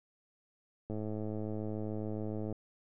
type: click train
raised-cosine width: 2 ms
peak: -26 dBFS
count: 175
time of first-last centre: 0.9-2.526 s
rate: 107 Hz
effects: none